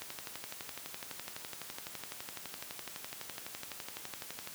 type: click train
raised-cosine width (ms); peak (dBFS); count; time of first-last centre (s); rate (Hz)
0.2; -23; 54; 0.02-4.474; 11.9
effects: white hiss -48 dBFS RMS until 4.54 s + high-pass 80 Hz 12 dB/octave